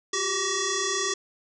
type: tone with frequency modulation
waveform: sine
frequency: 2637 Hz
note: E7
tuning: in tune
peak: -24 dBFS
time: 0.13-1.14 s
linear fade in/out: 5 ms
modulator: 758 Hz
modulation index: 5.6
effects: none